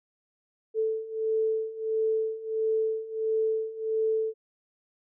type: beating tone pair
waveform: sine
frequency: 440 / 441.5 Hz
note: A4 / A4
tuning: 0 / +6 cents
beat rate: 1.5 Hz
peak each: -30 / -27 dBFS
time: 0.74-4.34 s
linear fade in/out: 50 ms
effects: none